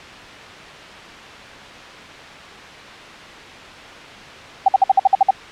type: tone bursts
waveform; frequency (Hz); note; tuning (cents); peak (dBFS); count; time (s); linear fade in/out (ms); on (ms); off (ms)
sine; 774; G5; -22; -7; 9; 4.66-5.308; 5; 24; 54
effects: white hiss -36 dBFS RMS until 5.51 s + low-pass 3000 Hz 12 dB/octave